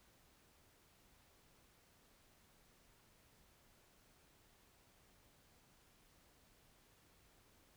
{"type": "silence", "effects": ["pink hiss -70 dBFS RMS until 7.76 s"]}